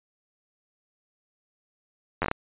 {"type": "slowing click train", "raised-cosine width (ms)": 0.5, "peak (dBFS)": -10, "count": 6, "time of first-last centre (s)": [2.22, 2.314], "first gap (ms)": 10, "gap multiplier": 1.32, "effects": ["resampled to 8000 Hz"]}